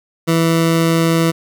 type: tone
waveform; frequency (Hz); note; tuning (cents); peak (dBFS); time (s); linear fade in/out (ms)
20% pulse; 164.81; E3; 0; -7; 0.27-1.32; 20
effects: none